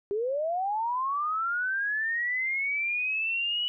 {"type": "linear sweep", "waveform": "sine", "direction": "up", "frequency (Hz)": [392, 2960], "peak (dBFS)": -26, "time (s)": [0.11, 3.68], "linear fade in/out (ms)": 0, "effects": []}